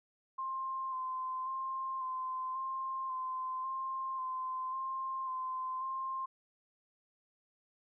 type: tone with vibrato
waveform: sine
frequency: 1046 Hz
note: C6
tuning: 1 cent flat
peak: -35 dBFS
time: 0.38-6.26 s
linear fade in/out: 10 ms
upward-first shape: square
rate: 0.92 Hz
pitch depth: 18 cents each way
effects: none